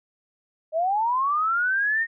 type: linear sweep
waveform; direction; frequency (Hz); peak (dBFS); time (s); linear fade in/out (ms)
sine; up; 611 to 1865; -20; 0.72-2.07; 50
effects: none